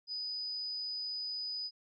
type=tone; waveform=sine; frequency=4978 Hz; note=D#8; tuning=in tune; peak=-36 dBFS; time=0.07-1.71 s; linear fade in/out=50 ms; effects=none